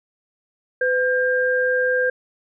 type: tone pair together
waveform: sine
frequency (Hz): 504.8 / 1600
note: B4 / G6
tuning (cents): +38 / +35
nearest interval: octave + minor sixth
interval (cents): 1997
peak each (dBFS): -19 / -20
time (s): 0.81-2.1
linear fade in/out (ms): 5
effects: none